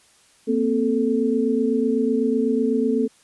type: tone cluster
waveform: sine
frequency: 231.6 / 259.6 / 438.8 Hz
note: A#3 / C4 / A4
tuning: -11 / -13 / -5 cents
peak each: -22 dBFS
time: 0.47-3.08 s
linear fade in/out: 20 ms
effects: white hiss -56 dBFS RMS until 3.23 s + resampled to 24000 Hz